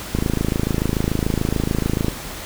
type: click train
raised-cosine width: 3 ms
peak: -6 dBFS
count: 53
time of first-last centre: 0.15-2.083 s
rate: 26.9 Hz
effects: added 50 Hz sine -41 dBFS peak until 2.45 s + pink hiss -32 dBFS RMS until 2.45 s